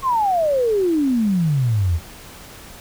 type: exponential sweep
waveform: sine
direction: down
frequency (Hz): 1108.7 to 77.5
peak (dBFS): -15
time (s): 0.02-2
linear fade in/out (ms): 50
effects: pink hiss -40 dBFS RMS until 2.8 s